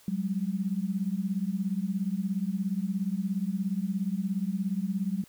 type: beating tone pair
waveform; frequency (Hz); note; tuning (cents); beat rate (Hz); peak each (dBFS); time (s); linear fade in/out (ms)
sine; 185 / 202; F#3 / G#3; 0 / -48; 17; -30; 0.08-5.24; 2
effects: white hiss -58 dBFS RMS until 5.28 s